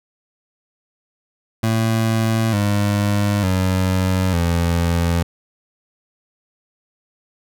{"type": "tone with pitch steps", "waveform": "25% pulse", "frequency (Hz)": [112.3, 102.39, 93.35, 85.11], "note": ["A2", "G#2", "F#2", "F2"], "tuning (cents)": [36, -24, 16, -44], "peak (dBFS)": -12, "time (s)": [1.63, 5.23], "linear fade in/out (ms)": 5, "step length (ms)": 900, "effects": []}